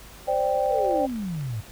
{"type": "chord", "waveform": "sine", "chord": "C suspended second", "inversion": "none", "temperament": "just", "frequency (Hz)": [523.3, 588.7, 784.9], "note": ["C5", "D5", "G5"], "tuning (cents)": [0, 4, 2], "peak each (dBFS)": -25, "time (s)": [0.27, 1.07], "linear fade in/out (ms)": 20}
{"type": "click train", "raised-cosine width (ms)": 0.3, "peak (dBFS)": -31, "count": 13, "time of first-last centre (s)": [0.66, 1.41], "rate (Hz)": 16}
{"type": "exponential sweep", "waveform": "sine", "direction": "down", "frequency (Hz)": [513, 102.1], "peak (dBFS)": -27, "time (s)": [0.7, 1.61], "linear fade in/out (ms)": 10}
{"effects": ["added 50 Hz sine -48 dBFS peak until 1.71 s", "pink hiss -46 dBFS RMS until 1.71 s"]}